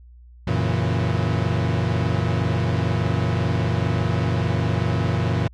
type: chord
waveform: 40% pulse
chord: F# dominant seventh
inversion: none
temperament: equal with one note detuned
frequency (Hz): 91.49 / 116.54 / 138.59 / 164.81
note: F#2 / A#2 / C#3 / E3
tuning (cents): -19 / 0 / 0 / 0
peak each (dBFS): -24 / -22 / -28 / -25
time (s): 0.47-5.48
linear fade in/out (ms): 5
effects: added 60 Hz sine -43 dBFS peak until 5.53 s + low-pass 4000 Hz 12 dB/octave